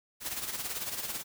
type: noise with tremolo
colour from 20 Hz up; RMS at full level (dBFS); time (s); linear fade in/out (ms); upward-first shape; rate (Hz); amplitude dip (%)
white; -34; 0.2-1.24; 50; sine; 18; 60
effects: none